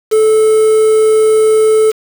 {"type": "tone with quantisation", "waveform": "triangle", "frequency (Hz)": 435.5, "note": "A4", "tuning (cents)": -18, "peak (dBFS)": -4, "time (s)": [0.11, 1.92], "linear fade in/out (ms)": 20, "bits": 4, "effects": []}